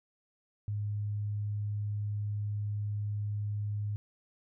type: tone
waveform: sine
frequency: 103.83 Hz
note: G#2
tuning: in tune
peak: -31 dBFS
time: 0.68-3.96 s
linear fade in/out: 0 ms
effects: none